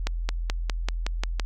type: accelerating click train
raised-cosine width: 0.2 ms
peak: -10 dBFS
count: 8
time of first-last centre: 0.07-1.397 s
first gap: 220 ms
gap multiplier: 0.95
effects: added 42 Hz sine -26 dBFS peak until 1.45 s